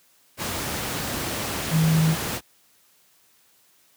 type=tone in noise; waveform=sine; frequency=160 Hz; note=D#3; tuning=49 cents sharp; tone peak=-16 dBFS; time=1.7-2.16 s; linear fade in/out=50 ms; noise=pink; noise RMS=-28 dBFS; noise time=0.37-2.41 s; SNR=+9 dB; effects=white hiss -60 dBFS RMS until 3.96 s + high-pass 80 Hz 12 dB/octave